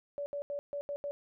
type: tone bursts at uneven times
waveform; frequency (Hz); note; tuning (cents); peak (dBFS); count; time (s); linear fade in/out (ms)
sine; 573; D5; -43; -34; 6; 0.18-0.26 / 0.33-0.42 / 0.5-0.59 / 0.73-0.81 / 0.89-0.96 / 1.04-1.11; 0
effects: none